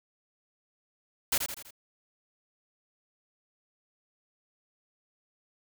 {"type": "noise with echo", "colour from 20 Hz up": "white", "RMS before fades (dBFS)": -26, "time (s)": [1.32, 1.38], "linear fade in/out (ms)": 5, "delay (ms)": 82, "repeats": 4, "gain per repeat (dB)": -6, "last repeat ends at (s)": 1.708, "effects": []}